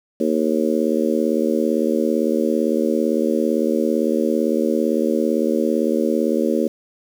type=harmonic tone; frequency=77.78 Hz; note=D#2; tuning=in tune; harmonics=3 / 4 / 5 / 6 / 7; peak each=-21 / -22 / -23 / -24 / -24 dBFS; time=0.2-6.68 s; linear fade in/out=5 ms; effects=7-bit

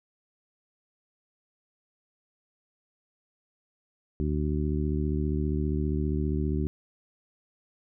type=harmonic tone; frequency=75 Hz; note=D2; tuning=37 cents sharp; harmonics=1 / 2 / 3 / 4 / 5; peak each=-28 / -31 / -33 / -34 / -35 dBFS; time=4.2-6.67 s; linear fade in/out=0 ms; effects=none

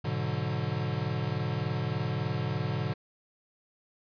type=chord; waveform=square; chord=G# half-diminished seventh; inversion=none; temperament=equal with one note detuned; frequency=103.23 / 123.47 / 146.83 / 185 Hz; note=G#2 / B2 / D3 / F#3; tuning=-10 / 0 / 0 / 0 cents; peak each=-36 / -34 / -34 / -39 dBFS; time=0.04-2.94 s; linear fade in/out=10 ms; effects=resampled to 11025 Hz

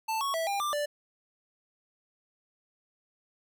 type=tone with pitch steps; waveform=square; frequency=885 / 1109 / 655 / 801 / 1185 / 587 Hz; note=A5 / C#6 / E5 / G5 / D6 / D5; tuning=+10 / 0 / -11 / +37 / +15 / -1 cents; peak=-29 dBFS; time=0.08-0.86 s; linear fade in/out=10 ms; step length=130 ms; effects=none

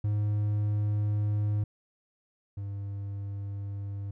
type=tone pair in turn; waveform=triangle; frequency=104.4 / 100.05 Hz; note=G#2 / G2; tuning=+10 / +36 cents; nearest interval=minor second; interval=74 cents; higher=first; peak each=-23 / -31 dBFS; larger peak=first; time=0.04-1.64 / 2.57-4.11 s; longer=first; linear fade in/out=5 ms; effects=none

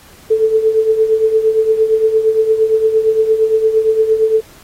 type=tone with tremolo; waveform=sine; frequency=440 Hz; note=A4; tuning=in tune; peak=-6 dBFS; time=0.3-4.41 s; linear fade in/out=10 ms; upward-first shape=triangle; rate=8.7 Hz; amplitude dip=75%; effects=pink hiss -43 dBFS RMS until 4.63 s + AAC 48 kbps

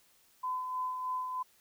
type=tone with tremolo; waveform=sine; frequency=1015 Hz; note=B5; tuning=47 cents sharp; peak=-31 dBFS; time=0.43-1.43 s; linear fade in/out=10 ms; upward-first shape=sine; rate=3.2 Hz; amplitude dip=40%; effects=white hiss -66 dBFS RMS until 1.6 s

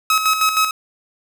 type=tone with tremolo; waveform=sawtooth; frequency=1280 Hz; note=D#6; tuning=49 cents sharp; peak=-9 dBFS; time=0.1-0.71 s; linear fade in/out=2 ms; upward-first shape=square; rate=6.4 Hz; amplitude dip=55%; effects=none

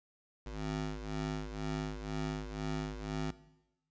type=ring-modulated tone; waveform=20% pulse; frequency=103.83 Hz; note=G#2; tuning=in tune; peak=-28 dBFS; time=0.46-3.31 s; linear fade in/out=5 ms; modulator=50.9 Hz; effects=noise-tail reverb RT60 0.9 s tail -17 dB re dry + resampled to 16000 Hz

